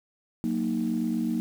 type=chord; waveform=sine; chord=D# minor; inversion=first; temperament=equal; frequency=185 / 233.1 / 311.1 Hz; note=F#3 / A#3 / D#4; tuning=0 / 0 / 0 cents; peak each=-31 / -26 / -30 dBFS; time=0.44-1.4 s; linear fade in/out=0 ms; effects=tanh soft clip ceiling -17 dBFS + 8-bit